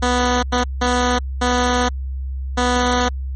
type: tone bursts at uneven times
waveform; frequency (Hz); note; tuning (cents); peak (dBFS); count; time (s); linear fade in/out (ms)
10% pulse; 246.9; B3; 0; -7; 5; 0.02-0.43 / 0.52-0.64 / 0.81-1.19 / 1.41-1.89 / 2.57-3.09; 10
effects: added 66 Hz sine -22 dBFS peak until 3.35 s + MP3 32 kbps